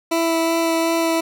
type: tone with vibrato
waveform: 20% pulse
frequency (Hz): 330.1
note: E4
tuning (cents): +2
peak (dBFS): -12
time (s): 0.11-1.21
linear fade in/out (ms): 10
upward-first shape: sine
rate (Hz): 2.7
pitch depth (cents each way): 10
effects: none